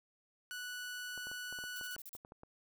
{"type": "tone", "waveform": "sawtooth", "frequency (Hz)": 1478, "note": "F#6", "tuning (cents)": -2, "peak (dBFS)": -38, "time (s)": [0.51, 1.96], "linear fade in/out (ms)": 0}
{"type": "clicks", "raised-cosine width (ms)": 1, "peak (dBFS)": -38, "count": 12, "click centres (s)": [1.177, 1.27, 1.315, 1.526, 1.588, 1.639, 1.812, 1.964, 2.151, 2.249, 2.321, 2.434]}
{"type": "noise bursts", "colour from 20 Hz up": "violet", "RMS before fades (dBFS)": -49, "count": 6, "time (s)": [1.76, 2.166], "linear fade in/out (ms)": 0, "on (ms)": 36, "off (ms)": 38}
{"effects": []}